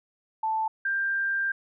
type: tone pair in turn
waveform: sine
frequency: 880 / 1587.1 Hz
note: A5 / G6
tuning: 0 / +21 cents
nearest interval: minor seventh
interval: 1021 cents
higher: second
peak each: -24 dBFS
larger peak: neither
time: 0.43-0.68 / 0.85-1.52 s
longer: second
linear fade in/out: 5 ms
effects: none